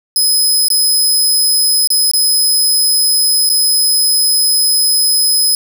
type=tone with dropouts; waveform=20% pulse; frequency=5070 Hz; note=D#8; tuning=32 cents sharp; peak=-4 dBFS; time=0.16-5.55 s; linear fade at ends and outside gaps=1 ms; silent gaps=0.684-0.702 / 1.874-1.903 / 2.114-2.135 / 3.492-3.499 s; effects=none